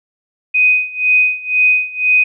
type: tone with tremolo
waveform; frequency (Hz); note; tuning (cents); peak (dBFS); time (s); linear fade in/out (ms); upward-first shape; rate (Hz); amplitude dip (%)
sine; 2500; D#7; +8; -7; 0.54-2.24; 10; sine; 2; 90
effects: none

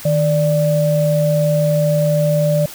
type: tone pair together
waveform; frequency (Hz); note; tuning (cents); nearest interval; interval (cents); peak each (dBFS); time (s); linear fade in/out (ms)
sine; 155.46 / 587.3; D#3 / D5; -1 / 0; octave + major seventh; 2301; -15; 0.05-2.66; 5
effects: white hiss -34 dBFS RMS until 2.74 s

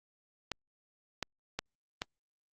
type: clicks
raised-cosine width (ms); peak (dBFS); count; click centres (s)
0.2; -16; 4; 0.517 / 1.227 / 1.59 / 2.019
effects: Opus 48 kbps

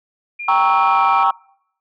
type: tone with pitch glide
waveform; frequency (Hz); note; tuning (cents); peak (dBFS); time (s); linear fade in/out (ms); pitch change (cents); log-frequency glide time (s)
sine; 2407 to 2379; D7 to D7; +42 to +22; -25; 0.39-1.24; 10; -20; 0.93-0.99
type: chord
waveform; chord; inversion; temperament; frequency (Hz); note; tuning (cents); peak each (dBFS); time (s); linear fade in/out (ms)
sine; G diminished seventh; none; equal with one note detuned; 784 / 932.3 / 1108.7 / 1307.9; G5 / Bb5 / Db6 / Fb6; 0 / 0 / 0 / -14; -16; 0.48-1.31; 5
effects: noise-tail reverb RT60 0.7 s tail -25 dB re dry + tanh soft clip ceiling -6 dBFS

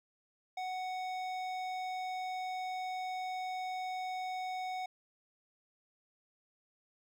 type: tone with hard clipping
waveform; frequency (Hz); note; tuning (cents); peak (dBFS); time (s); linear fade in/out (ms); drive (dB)
sine; 742; F#5; +5; -38; 0.57-4.86; 5; 13
effects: none

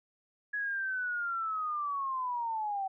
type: linear sweep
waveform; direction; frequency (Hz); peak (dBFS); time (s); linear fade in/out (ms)
sine; down; 1685 to 759; -31; 0.53-2.88; 10
effects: none

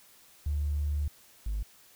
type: tone pair in turn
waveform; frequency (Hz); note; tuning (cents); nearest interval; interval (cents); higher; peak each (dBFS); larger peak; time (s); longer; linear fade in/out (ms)
triangle; 73.42 / 51.21; D2 / G#1; 0 / -24; tritone; 624; first; -23 / -26; first; 0.46-1.08 / 1.46-1.63; first; 5
effects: tanh soft clip ceiling -25 dBFS + white hiss -58 dBFS RMS until 1.95 s

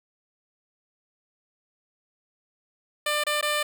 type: tone with dropouts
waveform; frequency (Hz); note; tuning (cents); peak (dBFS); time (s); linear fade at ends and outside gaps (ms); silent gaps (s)
10% pulse; 596; D5; +25; -15; 3.06-3.63; 5; 3.238-3.266 / 3.412-3.426
effects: none

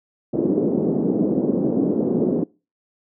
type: band-pass noise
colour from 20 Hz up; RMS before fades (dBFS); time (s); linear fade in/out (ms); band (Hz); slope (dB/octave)
pink; -20; 0.33-2.44; 10; 200 to 430; 24
effects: noise-tail reverb RT60 0.3 s tail -23 dB re dry

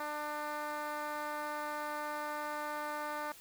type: tone with band-pass filter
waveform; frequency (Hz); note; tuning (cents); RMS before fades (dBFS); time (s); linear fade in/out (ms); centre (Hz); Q
10% pulse; 298.6; D4; +29; -39; 0-3.32; 2; 970; 0.89
effects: white hiss -55 dBFS RMS until 3.4 s

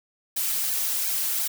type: noise with flanger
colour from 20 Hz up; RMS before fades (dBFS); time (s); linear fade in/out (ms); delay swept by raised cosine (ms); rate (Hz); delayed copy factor
blue; -26; 0.36-1.48; 10; 1.2 to 4.8; 2.8; +0.7
effects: none

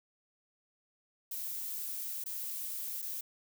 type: noise with dropouts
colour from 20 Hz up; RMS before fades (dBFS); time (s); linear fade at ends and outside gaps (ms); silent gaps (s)
violet; -39; 1.31-3.21; 5; 2.24-2.259 / 3.019-3.024
effects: none

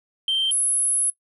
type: tone pair in turn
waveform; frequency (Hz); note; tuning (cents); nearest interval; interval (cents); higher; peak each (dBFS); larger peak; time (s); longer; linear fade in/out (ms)
sine; 3136 / 10668; G7 / E9; 0 / +20; octave + major sixth; 2120; second; -17; neither; 0.28-0.51 / 0.51-1.1; second; 2
effects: noise-tail reverb RT60 0.1 s tail -20 dB re dry + tanh soft clip ceiling -17 dBFS

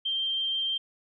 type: tone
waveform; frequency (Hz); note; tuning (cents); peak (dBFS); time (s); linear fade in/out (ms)
sine; 3157; G7; +12; -26; 0.05-0.78; 10
effects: none

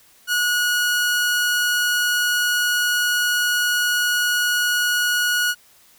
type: tone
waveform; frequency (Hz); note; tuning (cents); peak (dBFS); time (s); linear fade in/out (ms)
sawtooth; 1455; F#6; -29; -14; 0.27-5.55; 50
effects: white hiss -53 dBFS RMS until 5.98 s

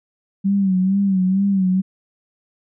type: tone with vibrato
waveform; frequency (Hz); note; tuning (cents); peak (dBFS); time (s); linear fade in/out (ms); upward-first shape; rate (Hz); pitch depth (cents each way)
sine; 191.9; G3; -37; -14; 0.44-1.82; 20; sine; 2.2; 72
effects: none

